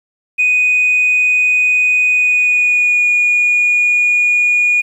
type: tone with pitch glide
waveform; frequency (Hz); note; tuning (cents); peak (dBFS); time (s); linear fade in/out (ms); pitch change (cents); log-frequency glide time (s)
sine; 2489 to 2446; D#7 to D#7; 0 to -30; -8; 0.38-4.82; 20; -30; 2.1-3.1
effects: tanh soft clip ceiling -6 dBFS + 8-bit